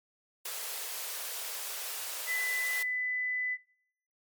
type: high-pass noise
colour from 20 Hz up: white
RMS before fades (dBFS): -38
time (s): 0.45-2.83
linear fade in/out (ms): 5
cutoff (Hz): 400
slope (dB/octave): 96
type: tone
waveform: sine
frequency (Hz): 2000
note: B6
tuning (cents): +21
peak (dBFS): -29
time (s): 2.26-3.58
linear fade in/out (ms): 50
effects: noise-tail reverb RT60 0.8 s tail -25 dB re dry + MP3 96 kbps